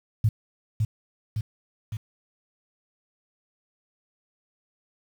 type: tone with echo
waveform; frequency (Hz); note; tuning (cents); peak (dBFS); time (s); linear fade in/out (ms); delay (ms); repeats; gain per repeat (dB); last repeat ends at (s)
sine; 108.6; A2; -22; -16; 0.24-0.29; 5; 560; 3; -4; 1.97
effects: 8-bit